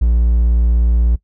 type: tone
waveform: triangle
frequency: 58.27 Hz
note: A#1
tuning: in tune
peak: -8 dBFS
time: 0.01-1.16 s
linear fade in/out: 10 ms
effects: noise-tail reverb RT60 0.1 s tail -19 dB re dry